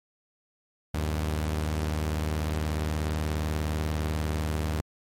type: tone pair together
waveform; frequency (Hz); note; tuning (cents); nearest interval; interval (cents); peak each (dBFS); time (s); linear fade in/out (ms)
sawtooth; 76.8 / 97; D#2 / G2; -22 / -18; major third; 404; -23 / -31; 0.94-4.81; 5
effects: MP3 64 kbps